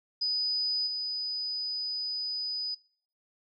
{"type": "tone with level steps", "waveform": "sine", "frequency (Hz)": 4980, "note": "D#8", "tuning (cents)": 1, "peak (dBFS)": [-26, -30], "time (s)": [0.21, 2.75], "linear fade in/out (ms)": 10, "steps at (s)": 0.86, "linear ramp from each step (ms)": 20, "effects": ["noise-tail reverb RT60 0.6 s tail -26 dB re dry"]}